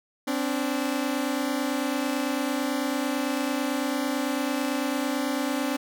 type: tone pair together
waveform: sawtooth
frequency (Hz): 260.2 / 289.2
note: C4 / D4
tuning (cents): -9 / -27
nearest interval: major second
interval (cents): 182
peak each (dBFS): -24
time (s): 0.27-5.77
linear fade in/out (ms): 10
effects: none